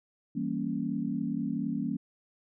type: chord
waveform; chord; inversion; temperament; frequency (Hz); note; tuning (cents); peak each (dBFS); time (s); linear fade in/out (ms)
sine; E diminished seventh; none; equal; 164.81 / 196 / 233.1 / 277.2; E3 / G3 / Bb3 / Db4; 0 / 0 / 0 / 0; -37 / -35 / -33 / -34; 0.35-1.97; 10
effects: none